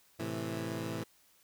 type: chord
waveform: 15% pulse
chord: A minor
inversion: none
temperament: equal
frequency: 110 / 130.81 / 164.81 Hz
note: A2 / C3 / E3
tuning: 0 / 0 / 0 cents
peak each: -33 / -36 / -34 dBFS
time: 0.19-1.04 s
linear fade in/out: 10 ms
effects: white hiss -66 dBFS RMS until 1.43 s